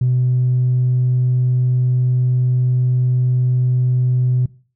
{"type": "tone with tanh clipping", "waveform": "triangle", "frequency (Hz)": 125.8, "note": "B2", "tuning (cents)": 32, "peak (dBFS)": -13, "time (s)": [0.01, 4.46], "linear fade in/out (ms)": 5, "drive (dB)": 5, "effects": ["noise-tail reverb RT60 0.4 s tail -20 dB re dry"]}